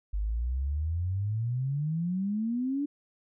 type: exponential sweep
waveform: sine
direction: up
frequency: 49 to 293.7 Hz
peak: -27 dBFS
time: 0.13-2.86 s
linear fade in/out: 10 ms
effects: none